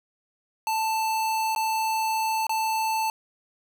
square tone with dropouts, 883 Hz, A5, 6 cents sharp, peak -24 dBFS, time 0.67-3.1 s, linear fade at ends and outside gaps 1 ms, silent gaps 1.55-1.561 / 2.468-2.494 s, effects none

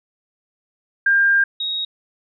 sine tone pair in turn, 1600 / 3775 Hz, G6 / A#7, +35 / +21 cents, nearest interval octave + minor third, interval 1486 cents, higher second, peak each -12 / -21 dBFS, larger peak first, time 1.06-1.44 / 1.6-1.85 s, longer first, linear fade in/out 5 ms, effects none

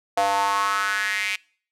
square tone with high-pass filter sweep, 99.3 Hz, G2, 23 cents sharp, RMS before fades -23 dBFS, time 0.17-1.36 s, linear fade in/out 5 ms, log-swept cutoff 690 to 2400 Hz, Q 4.8, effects noise-tail reverb RT60 0.5 s tail -25 dB re dry + low-pass 11000 Hz 12 dB/octave

